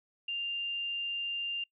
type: tone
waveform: sine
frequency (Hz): 2794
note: F7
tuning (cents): 0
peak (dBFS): -32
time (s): 0.28-1.64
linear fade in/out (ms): 5
effects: noise-tail reverb RT60 0.1 s tail -25 dB re dry